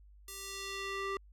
square tone with band-pass filter sweep, 392 Hz, G4, in tune, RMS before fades -40 dBFS, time 0.28-1.17 s, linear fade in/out 2 ms, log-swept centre 11000 to 1200 Hz, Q 0.82, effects added 50 Hz sine -55 dBFS peak until 1.32 s

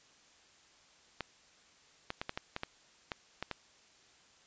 clicks, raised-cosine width 0.3 ms, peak -20 dBFS, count 10, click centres 1.207 / 2.104 / 2.215 / 2.294 / 2.375 / 2.564 / 2.634 / 3.118 / 3.426 / 3.513 s, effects white hiss -63 dBFS RMS until 4.46 s + resampled to 16000 Hz

